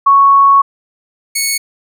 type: tone pair in turn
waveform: sine / 10% pulse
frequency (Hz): 1108.7 / 2211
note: C#6 / C#7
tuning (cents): 0 / -5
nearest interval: octave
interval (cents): 1195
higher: second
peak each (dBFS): -4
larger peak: neither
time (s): 0.06-0.62 / 1.35-1.58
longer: first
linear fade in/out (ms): 10
effects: none